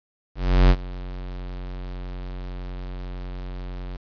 square tone with ADSR envelope, 45.44 Hz, F#1, 31 cents flat, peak -11 dBFS, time 0.35-3.97 s, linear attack 350 ms, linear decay 57 ms, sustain -21 dB, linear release 8 ms, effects resampled to 11025 Hz + 8-bit

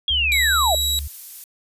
sine linear sweep, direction down, 3336 to 587.3 Hz, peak -17 dBFS, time 0.08-0.75 s, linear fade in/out 2 ms
sine tone with pitch glide, 69.2 to 71.35 Hz, C#2 to D2, -2 to -49 cents, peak -26 dBFS, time 0.1-1.08 s, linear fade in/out 10 ms, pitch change +53 cents, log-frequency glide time 0.42-0.88 s
sawtooth tone, 3877 Hz, B7, 33 cents flat, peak -16 dBFS, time 0.32-0.99 s, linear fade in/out 0 ms
violet noise, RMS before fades -34 dBFS, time 0.81-1.44 s, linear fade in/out 2 ms
effects resampled to 32000 Hz

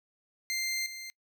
20% pulse tone with level steps, 2093 Hz, C7, in tune, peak -25 / -35 dBFS, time 0.5-1.1 s, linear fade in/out 0 ms, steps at 0.86 s, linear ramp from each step 2 ms, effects noise-tail reverb RT60 0.1 s tail -24 dB re dry

